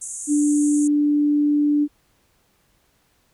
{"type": "band-pass noise", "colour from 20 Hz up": "pink", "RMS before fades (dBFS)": -32, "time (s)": [0.01, 0.88], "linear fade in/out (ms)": 10, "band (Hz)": [6500, 10000], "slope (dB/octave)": 96}
{"type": "tone", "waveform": "sine", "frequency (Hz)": 293.7, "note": "D4", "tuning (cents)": 0, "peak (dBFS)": -15, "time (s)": [0.27, 1.88], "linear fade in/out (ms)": 50}
{"effects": ["pink hiss -63 dBFS RMS until 3.33 s"]}